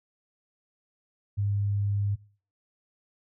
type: tone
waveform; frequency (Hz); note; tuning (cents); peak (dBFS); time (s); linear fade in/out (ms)
sine; 101.3; G#2; -43; -24; 1.37-2.16; 20
effects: noise-tail reverb RT60 0.4 s tail -20 dB re dry